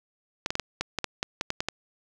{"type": "clicks", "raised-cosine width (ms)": 0.2, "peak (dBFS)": -10, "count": 12, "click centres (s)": [0.461, 0.505, 0.554, 0.597, 0.81, 0.987, 1.043, 1.229, 1.411, 1.504, 1.605, 1.686], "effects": []}